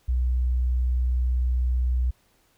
sine tone, 62.1 Hz, B1, 10 cents sharp, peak -20 dBFS, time 0.08-2.11 s, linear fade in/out 10 ms, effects pink hiss -64 dBFS RMS until 2.57 s

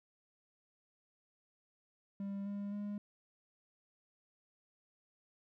triangle tone with pitch steps, 198.5 / 201.9 / 205.3 Hz, G3 / G#3 / G#3, +22 / -49 / -20 cents, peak -36 dBFS, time 2.2-2.98 s, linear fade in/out 2 ms, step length 260 ms, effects none

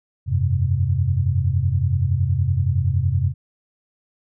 sine chord, F suspended second, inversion none, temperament equal, 87.31 / 98 / 130.81 Hz, F2 / G2 / C3, 0 / 0 / 0 cents, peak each -21 dBFS, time 0.26-3.34 s, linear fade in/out 50 ms, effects none

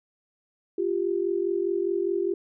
sine tone pair together, 348.8 / 393.7 Hz, F4 / G4, -2 / +8 cents, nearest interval major second, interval 210 cents, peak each -26 dBFS, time 0.78-2.34 s, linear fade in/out 5 ms, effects none

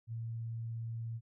sine tone, 114.6 Hz, A#2, 29 cents flat, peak -37 dBFS, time 0.07-1.21 s, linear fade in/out 50 ms, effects none

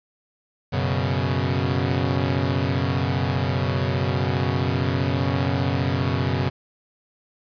sawtooth chord, F# suspended fourth, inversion none, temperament equal, 92.5 / 123.47 / 138.59 Hz, F#2 / B2 / C#3, 0 / 0 / 0 cents, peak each -21 dBFS, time 0.72-6.5 s, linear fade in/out 20 ms, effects resampled to 11025 Hz + 8-bit

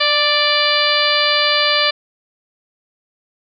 harmonic tone with a mistuned harmonic, 587.3 Hz, D5, in tune, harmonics 1 / 2 / 3 / 4 / 5 / 6 / 7 / 8, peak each -21 / -21 / -21 / -21 / -21 / -21 / -21 / -21 dBFS, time 0-1.91 s, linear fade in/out 10 ms, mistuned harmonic 1, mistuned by +16 cents, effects none

